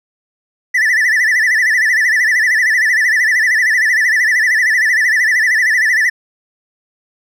triangle tone with vibrato, 1864.7 Hz, A#6, in tune, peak -8 dBFS, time 0.74-6.1 s, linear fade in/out 10 ms, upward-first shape sine, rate 13 Hz, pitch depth 140 cents each way, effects none

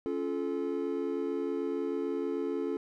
triangle chord, Db augmented, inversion none, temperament just, 277.2 / 346.5 / 433.1 Hz, Db4 / F4 / A4, 0 / -14 / -27 cents, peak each -33 / -33 / -32 dBFS, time 0.06-2.77 s, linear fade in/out 0 ms, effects none

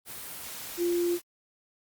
sine tone in noise, 348 Hz, F4, 6 cents flat, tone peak -24 dBFS, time 0.77-1.19 s, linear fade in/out 50 ms, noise white, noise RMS -40 dBFS, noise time 0.05-1.22 s, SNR +13 dB, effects Opus 32 kbps

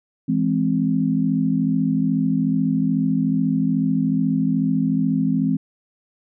sine chord, E augmented, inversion none, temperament equal with one note detuned, 165.29 / 207.7 / 261.6 Hz, E3 / G#3 / B#3, +5 / 0 / 0 cents, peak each -22 / -22 / -20 dBFS, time 0.28-5.57 s, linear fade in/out 10 ms, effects none

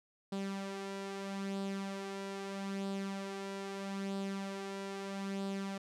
sawtooth tone with flanger, 196 Hz, G3, in tune, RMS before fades -40 dBFS, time 0.32-5.78 s, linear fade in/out 5 ms, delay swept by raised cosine 0.23 to 3.03 ms, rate 0.78 Hz, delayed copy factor +0.5, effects low-pass 8000 Hz 12 dB/octave

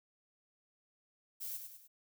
violet noise with echo, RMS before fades -42 dBFS, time 1.4-1.58 s, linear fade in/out 20 ms, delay 100 ms, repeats 3, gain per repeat -6 dB, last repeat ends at 1.88 s, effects none

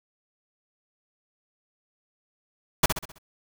pink noise with echo, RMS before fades -18 dBFS, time 2.83-2.86 s, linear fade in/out 5 ms, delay 65 ms, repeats 5, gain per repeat -7 dB, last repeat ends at 3.185 s, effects none

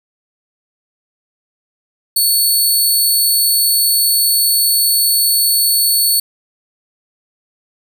10% pulse tone, 4435 Hz, C#8, in tune, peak -4 dBFS, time 2.16-6.2 s, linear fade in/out 5 ms, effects none

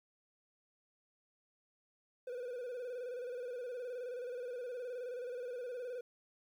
triangle tone with vibrato, 493.9 Hz, B4, in tune, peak -38 dBFS, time 2.27-6.01 s, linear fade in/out 5 ms, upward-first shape square, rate 19 Hz, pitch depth 54 cents each way, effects 12-bit

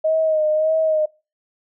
sine tone with vibrato, 626 Hz, D#5, 10 cents sharp, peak -15 dBFS, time 0.04-1.06 s, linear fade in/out 10 ms, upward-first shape sine, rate 1.7 Hz, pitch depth 37 cents each way, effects noise-tail reverb RT60 0.3 s tail -23 dB re dry

